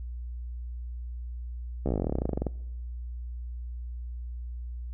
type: slowing click train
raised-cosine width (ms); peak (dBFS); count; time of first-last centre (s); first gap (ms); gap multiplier
2; -15; 23; 1.86-2.467; 14; 1.06
effects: noise-tail reverb RT60 1.0 s tail -24 dB re dry + added 60 Hz sine -34 dBFS peak until 4.93 s